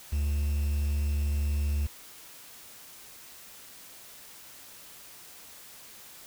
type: tone with quantisation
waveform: triangle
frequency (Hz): 72.9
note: D2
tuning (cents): -12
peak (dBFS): -23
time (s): 0.12-1.87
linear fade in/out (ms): 10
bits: 8
effects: white hiss -49 dBFS RMS until 6.26 s